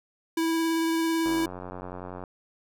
square tone with vibrato, 327.5 Hz, E4, 11 cents flat, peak -24 dBFS, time 0.37-1.46 s, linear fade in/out 5 ms, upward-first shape sine, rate 18 Hz, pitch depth 12 cents each way
click train, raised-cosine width 1 ms, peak -24 dBFS, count 90, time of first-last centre 1.26-2.238 s, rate 91 Hz
effects none

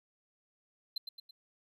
triangle tone with echo, 4078 Hz, C8, 45 cents flat, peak -32 dBFS, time 0.96-0.98 s, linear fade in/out 5 ms, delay 110 ms, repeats 3, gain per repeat -6 dB, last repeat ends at 1.31 s, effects none

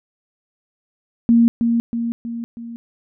sine tone with echo, 233.1 Hz, A#3, in tune, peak -9 dBFS, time 1.29-1.48 s, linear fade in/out 0 ms, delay 320 ms, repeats 4, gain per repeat -5 dB, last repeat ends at 2.76 s, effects none

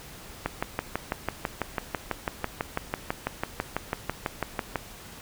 click train, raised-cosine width 0.5 ms, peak -11 dBFS, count 27, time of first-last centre 0.46-4.758 s, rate 6.05 Hz, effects pink hiss -45 dBFS RMS until 5.21 s

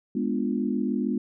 sine chord, G# diminished seventh, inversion none, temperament equal, 207.7 / 246.9 / 293.7 / 349.2 Hz, G#3 / B3 / D4 / F4, 0 / 0 / 0 / 0 cents, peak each -28 / -27 / -31 / -33 dBFS, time 0.15-1.18 s, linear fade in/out 5 ms, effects none

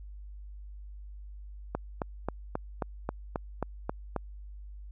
click train, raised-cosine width 1 ms, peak -16 dBFS, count 10, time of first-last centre 1.75-4.163 s, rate 3.73 Hz, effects added 50 Hz sine -42 dBFS peak until 4.91 s

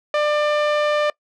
sawtooth tone with low-pass filter, 596 Hz, D5, 25 cents sharp, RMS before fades -19 dBFS, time 0.14-1.1 s, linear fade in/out 2 ms, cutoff 3100 Hz, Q 0.7, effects noise-tail reverb RT60 0.1 s tail -24 dB re dry

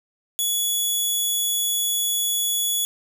10% pulse tone, 3400 Hz, G#7, 40 cents sharp, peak -13 dBFS, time 0.39-2.85 s, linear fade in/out 0 ms, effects none

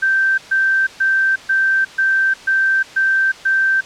sine tone bursts, 1562 Hz, G6, 7 cents flat, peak -12 dBFS, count 8, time 0.02-3.81 s, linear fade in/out 10 ms, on 360 ms, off 130 ms, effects white hiss -37 dBFS RMS until 3.85 s + low-pass 5000 Hz 12 dB/octave

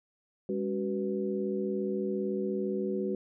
sine tone cluster, 203.1 / 280.7 / 374.8 / 491.1 Hz, G#3 / C#4 / F#4 / B4, -38 / +22 / +22 / -10 cents, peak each -33 / -40 / -32 / -37 dBFS, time 0.49-3.15 s, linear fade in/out 2 ms, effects none

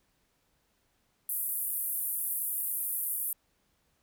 white band-pass noise, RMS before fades -33 dBFS, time 1.29-3.33 s, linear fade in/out 2 ms, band 10000 to 15000 Hz, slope 48 dB/octave, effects pink hiss -73 dBFS RMS until 4.02 s

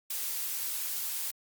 blue noise, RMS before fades -34 dBFS, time 0.1-1.31 s, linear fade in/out 5 ms, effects Opus 48 kbps

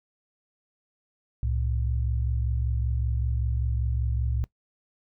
sine tone pair together, 66.3 / 111.5 Hz, C2 / A2, +23 / +23 cents, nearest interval major sixth, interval 900 cents, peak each -25 / -29 dBFS, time 1.43-4.44 s, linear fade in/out 0 ms, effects noise-tail reverb RT60 0.1 s tail -20 dB re dry

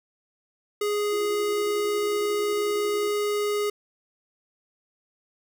square tone, 414.8 Hz, G#4, 2 cents flat, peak -24 dBFS, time 0.81-3.7 s, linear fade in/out 5 ms
sine tone with tremolo, 349.2 Hz, F4, in tune, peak -32 dBFS, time 1.12-3.12 s, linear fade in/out 10 ms, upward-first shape square, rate 11 Hz, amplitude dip 50%
effects none

